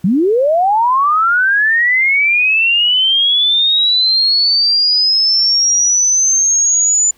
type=linear sweep; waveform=sine; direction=up; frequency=164.81 to 7050 Hz; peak=-9 dBFS; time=0.04-7.11 s; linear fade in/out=5 ms; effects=pink hiss -51 dBFS RMS until 7.17 s